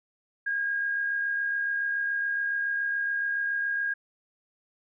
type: tone with amplitude modulation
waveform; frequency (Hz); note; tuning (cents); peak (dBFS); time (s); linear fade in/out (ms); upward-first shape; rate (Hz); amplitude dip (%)
sine; 1628; G#6; -35; -24; 0.46-3.94; 10; sine; 67.1; 35
effects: none